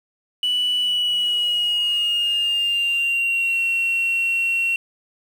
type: tone with pitch glide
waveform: sine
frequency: 2960 to 2730 Hz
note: F#7 to F7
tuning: 0 to -40 cents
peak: -16 dBFS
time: 0.43-4.76 s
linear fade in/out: 2 ms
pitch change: -140 cents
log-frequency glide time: 0.8-3.59 s
effects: tanh soft clip ceiling -16 dBFS + 7-bit